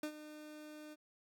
30% pulse tone with ADSR envelope, 303.3 Hz, D#4, 44 cents flat, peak -34 dBFS, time 0.03-0.96 s, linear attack 3 ms, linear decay 79 ms, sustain -13 dB, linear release 34 ms, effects none

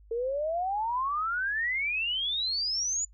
sine exponential sweep, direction up, 449.2 to 7040 Hz, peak -27 dBFS, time 0.11-3.05 s, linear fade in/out 5 ms, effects noise-tail reverb RT60 0.1 s tail -22 dB re dry + added 51 Hz sine -52 dBFS peak until 3.13 s

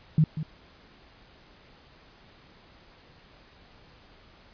sine tone with echo, 155.56 Hz, D#3, in tune, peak -16 dBFS, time 0.18-0.24 s, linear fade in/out 2 ms, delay 190 ms, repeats 1, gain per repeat -12 dB, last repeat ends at 0.43 s, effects pink hiss -55 dBFS RMS until 4.53 s + resampled to 11025 Hz

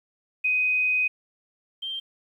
sine tone pair in turn, 2505 / 3156 Hz, D#7 / G7, +11 / +11 cents, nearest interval major third, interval 400 cents, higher second, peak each -20 / -29 dBFS, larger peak first, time 0.44-1.08 / 1.82-2 s, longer first, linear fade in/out 10 ms, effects 10-bit

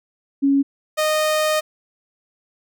sine / sawtooth tone pair in turn, 277.2 / 617.3 Hz, C#4 / D#5, 0 / -14 cents, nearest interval octave + major second, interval 1386 cents, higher second, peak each -13 dBFS, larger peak neither, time 0.42-0.63 / 0.97-1.61 s, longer second, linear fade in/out 20 ms, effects none

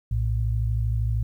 sine tone pair together, 59.41 / 112.3 Hz, A#1 / A2, +34 / +36 cents, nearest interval major seventh, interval 1102 cents, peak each -24 dBFS, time 0.11-1.23 s, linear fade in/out 5 ms, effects 10-bit

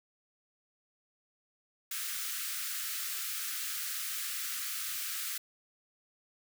white high-pass noise, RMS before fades -37 dBFS, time 1.91-5.38 s, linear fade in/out 5 ms, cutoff 1200 Hz, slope 96 dB/octave, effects none

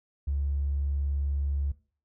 triangle tone, 70.4 Hz, C#2, 27 cents sharp, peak -22 dBFS, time 0.27-1.72 s, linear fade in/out 10 ms, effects noise-tail reverb RT60 0.4 s tail -22 dB re dry + tanh soft clip ceiling -23 dBFS

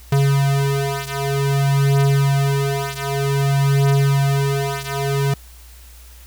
square beating tone pair, 138.59 / 139.12 Hz, C#3 / C#3, 0 / +7 cents, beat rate 0.53 Hz, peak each -18 / -20 dBFS, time 0.12-5.34 s, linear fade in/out 5 ms, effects added 60 Hz sine -40 dBFS peak until 6.26 s + white hiss -47 dBFS RMS until 6.26 s

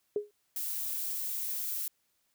sine tone with exponential decay, 415.3 Hz, G#4, in tune, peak -24 dBFS, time 0.16-0.31 s, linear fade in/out 2 ms, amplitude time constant 31 ms
violet noise, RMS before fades -35 dBFS, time 0.56-1.88 s, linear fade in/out 2 ms
effects white hiss -75 dBFS RMS until 2.34 s

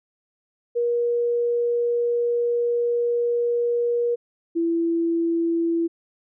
sine tone pair in turn, 476.3 / 334.4 Hz, A#4 / E4, +37 / +25 cents, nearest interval tritone, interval 612 cents, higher first, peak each -19 dBFS, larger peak neither, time 0.75-4.16 / 4.55-5.88 s, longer first, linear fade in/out 20 ms, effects none

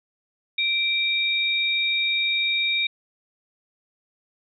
sine tone pair together, 2347 / 3726 Hz, D7 / A#7, -2 / -2 cents, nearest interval minor sixth, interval 800 cents, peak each -23 dBFS, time 0.58-2.87 s, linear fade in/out 5 ms, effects none

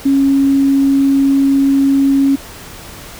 sine tone, 274.6 Hz, C#4, 16 cents flat, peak -8 dBFS, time 0.05-2.36 s, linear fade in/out 10 ms, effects pink hiss -33 dBFS RMS until 3.19 s

